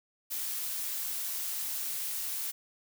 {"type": "noise", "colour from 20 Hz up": "blue", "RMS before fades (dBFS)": -35, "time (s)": [0.3, 2.52], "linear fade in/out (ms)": 20, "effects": []}